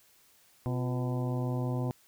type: harmonic tone with a mistuned harmonic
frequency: 125.8 Hz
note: B2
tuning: 32 cents sharp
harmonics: 1 / 2 / 3 / 4 / 5 / 6 / 7 / 8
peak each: -30 / -36 / -40 / -42 / -44 / -46 / -47 / -48 dBFS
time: 0.66-1.91 s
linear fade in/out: 0 ms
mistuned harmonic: 3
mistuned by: -99 cents
effects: white hiss -63 dBFS RMS until 2.07 s